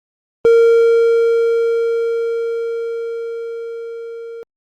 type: tone with level ramp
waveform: triangle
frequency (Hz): 461.9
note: A#4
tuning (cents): -16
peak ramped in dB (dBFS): -4 to -26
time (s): 0.45-4.43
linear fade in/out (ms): 0
effects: Opus 32 kbps